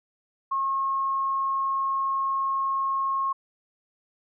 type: tone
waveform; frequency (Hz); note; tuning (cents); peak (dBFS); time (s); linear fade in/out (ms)
sine; 1083; C#6; -41; -23; 0.51-3.33; 10
effects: none